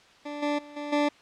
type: tone with level steps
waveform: 20% pulse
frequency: 292.8 Hz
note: D4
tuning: 5 cents flat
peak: -29 / -20 / -39 / -28 / -17 dBFS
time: 0.25-1.09 s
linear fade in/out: 10 ms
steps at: 0.42 / 0.58 / 0.76 / 0.92 s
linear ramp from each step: 10 ms
effects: white hiss -55 dBFS RMS until 1.21 s + low-pass 4000 Hz 12 dB/octave